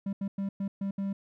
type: tone bursts at uneven times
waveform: triangle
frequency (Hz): 196.8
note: G3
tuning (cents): +7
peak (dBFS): -27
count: 6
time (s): 0.06-0.13 / 0.21-0.28 / 0.38-0.49 / 0.6-0.68 / 0.81-0.91 / 0.98-1.13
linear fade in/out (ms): 5
effects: none